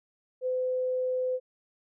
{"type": "tone", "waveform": "sine", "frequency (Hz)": 509, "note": "C5", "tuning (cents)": -48, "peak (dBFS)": -26, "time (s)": [0.41, 1.4], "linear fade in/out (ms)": 50, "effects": []}